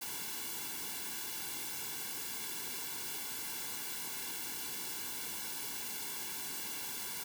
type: noise with comb filter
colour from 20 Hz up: white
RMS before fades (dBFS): -41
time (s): 0.01-7.24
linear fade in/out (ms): 10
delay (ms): 1.6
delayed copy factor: -0.95
effects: none